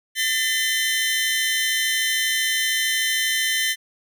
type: tone cluster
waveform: sawtooth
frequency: 1788 / 2033 / 3086 Hz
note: A6 / B6 / G7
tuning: +27 / +50 / -28 cents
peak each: -21 dBFS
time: 0.15-3.76 s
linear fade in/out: 50 ms
effects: none